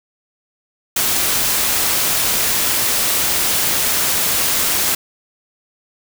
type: noise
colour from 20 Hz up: white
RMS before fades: -17 dBFS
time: 0.96-4.95 s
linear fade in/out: 5 ms
effects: none